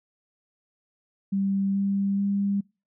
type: tone with pitch steps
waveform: sine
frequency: 196 / 197.82 / 199.66 Hz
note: G3 / G3 / G3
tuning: 0 / +16 / +32 cents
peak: -22 dBFS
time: 1.32-2.61 s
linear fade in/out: 10 ms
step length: 430 ms
effects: noise-tail reverb RT60 0.3 s tail -26 dB re dry